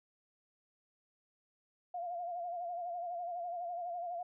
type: tone with vibrato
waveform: sine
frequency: 698.5 Hz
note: F5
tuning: in tune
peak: -37 dBFS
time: 1.94-4.23 s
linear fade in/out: 5 ms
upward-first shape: sine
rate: 12 Hz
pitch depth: 58 cents each way
effects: none